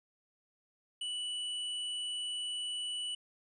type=tone with hard clipping; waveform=sine; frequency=2960 Hz; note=F#7; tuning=in tune; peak=-37 dBFS; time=1.01-3.15 s; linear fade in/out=5 ms; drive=9 dB; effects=resampled to 24000 Hz